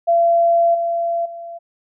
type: tone with level steps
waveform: sine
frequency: 680 Hz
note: F5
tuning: 46 cents flat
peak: -11 / -17 / -29 dBFS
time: 0.07-1.59 s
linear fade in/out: 20 ms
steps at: 0.74 / 1.25 s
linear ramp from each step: 10 ms
effects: none